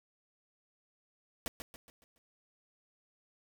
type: noise with echo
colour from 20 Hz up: pink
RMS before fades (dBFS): -37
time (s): 1.46-1.48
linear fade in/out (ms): 0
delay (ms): 140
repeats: 5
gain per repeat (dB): -7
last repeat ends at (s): 2.18
effects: none